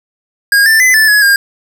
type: tone with pitch steps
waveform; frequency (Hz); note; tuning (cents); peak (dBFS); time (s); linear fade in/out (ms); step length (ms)
square; 1629 / 1777 / 2022 / 1752 / 1686 / 1613; G#6 / A6 / B6 / A6 / G#6 / G6; -34 / +17 / +40 / -8 / +26 / +49; -6; 0.52-1.36; 2; 140
effects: none